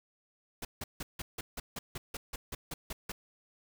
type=noise bursts; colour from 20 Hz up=pink; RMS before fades=-39 dBFS; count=14; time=0.62-3.12 s; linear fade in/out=5 ms; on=30 ms; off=160 ms; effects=none